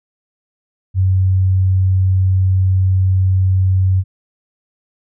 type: tone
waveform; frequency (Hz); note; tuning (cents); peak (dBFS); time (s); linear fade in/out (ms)
sine; 94; F#2; +28; -10; 0.94-4.04; 50
effects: none